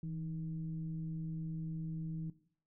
sine tone with frequency modulation, 161.7 Hz, E3, 33 cents flat, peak -38 dBFS, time 0.03-2.3 s, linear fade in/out 2 ms, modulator 150 Hz, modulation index 0.44, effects noise-tail reverb RT60 0.6 s tail -17 dB re dry

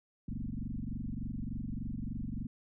sine tone with frequency modulation, 125.6 Hz, B2, 30 cents sharp, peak -35 dBFS, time 0.28-2.47 s, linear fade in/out 5 ms, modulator 23.4 Hz, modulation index 5.5, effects none

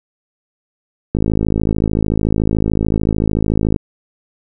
click train, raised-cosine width 3 ms, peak -3 dBFS, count 141, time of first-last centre 1.15-3.762 s, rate 53.6 Hz, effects none

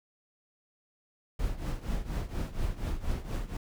brown noise with tremolo, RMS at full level -29 dBFS, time 1.39-3.57 s, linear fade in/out 5 ms, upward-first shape triangle, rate 4.2 Hz, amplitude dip 85%, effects none

